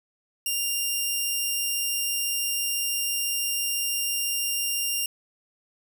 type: tone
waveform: 10% pulse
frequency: 2794 Hz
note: F7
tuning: in tune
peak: -16 dBFS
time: 0.46-5.06 s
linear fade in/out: 2 ms
effects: none